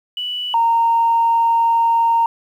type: tone pair in turn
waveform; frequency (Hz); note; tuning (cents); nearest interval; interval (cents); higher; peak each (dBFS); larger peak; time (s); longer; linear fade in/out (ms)
sine; 2960 / 923; F#7 / A#5; 0 / -17; octave + minor sixth; 2017; first; -21 / -11; second; 0.17-0.54 / 0.54-2.26; second; 2
effects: tanh soft clip ceiling -7 dBFS + 8-bit